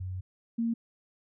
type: tone pair in turn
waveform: sine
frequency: 92.5 / 230.7 Hz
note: F#2 / A#3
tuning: 0 / -18 cents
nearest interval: octave + major third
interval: 1582 cents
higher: second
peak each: -33 / -26 dBFS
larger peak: second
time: 0-0.21 / 0.58-0.74 s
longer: first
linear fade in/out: 10 ms
effects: none